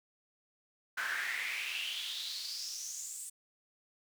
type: noise with high-pass filter sweep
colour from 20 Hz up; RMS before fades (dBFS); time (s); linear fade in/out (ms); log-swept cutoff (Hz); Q
brown; -39; 0.97-3.3; 10; 1500 to 8500; 5.7
effects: none